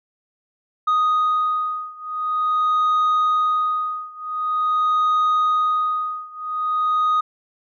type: beating tone pair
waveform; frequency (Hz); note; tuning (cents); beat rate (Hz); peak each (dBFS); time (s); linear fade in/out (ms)
sine; 1244.5 / 1244.96; D#6 / D#6; 0 / +1; 0.46; -18 / -19; 0.87-7.21; 10
effects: tanh soft clip ceiling -14 dBFS